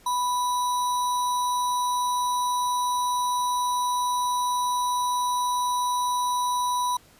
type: tone with sample-and-hold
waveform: sine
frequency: 987.8 Hz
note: B5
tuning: in tune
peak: -22 dBFS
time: 0.06-6.97 s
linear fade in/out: 5 ms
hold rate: 4900 Hz
effects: pink hiss -55 dBFS RMS until 7.19 s + resampled to 32000 Hz